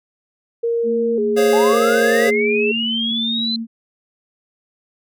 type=tone with vibrato; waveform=sine; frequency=440 Hz; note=A4; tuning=in tune; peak=-16 dBFS; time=0.63-2.72 s; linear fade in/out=10 ms; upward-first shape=square; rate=0.91 Hz; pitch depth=99 cents each way
type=tone; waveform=sine; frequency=227.7 Hz; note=A#3; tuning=40 cents flat; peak=-22 dBFS; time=0.83-3.67 s; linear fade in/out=50 ms
type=chord; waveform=square; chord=Db major seventh; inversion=second; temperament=equal with one note detuned; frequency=415.3 / 523.3 / 552.1 / 698.5 Hz; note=Ab4 / C5 / Db5 / F5; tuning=0 / 0 / -7 / 0 cents; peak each=-22 / -26 / -21 / -25 dBFS; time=1.36-2.31 s; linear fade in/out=20 ms
type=linear sweep; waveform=sine; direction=up; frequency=810 to 4090 Hz; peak=-19 dBFS; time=1.53-3.56 s; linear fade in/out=2 ms
effects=none